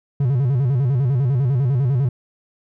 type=tone with vibrato; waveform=triangle; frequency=130.81 Hz; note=C3; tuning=in tune; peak=-13 dBFS; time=0.2-2.09 s; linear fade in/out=5 ms; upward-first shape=square; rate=10 Hz; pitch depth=130 cents each way; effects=none